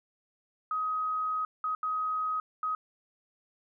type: tone bursts at uneven times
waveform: sine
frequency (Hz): 1261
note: D#6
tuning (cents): +23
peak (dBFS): -28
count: 4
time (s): 0.71-1.45 / 1.64-1.75 / 1.83-2.4 / 2.63-2.75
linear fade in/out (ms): 2
effects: none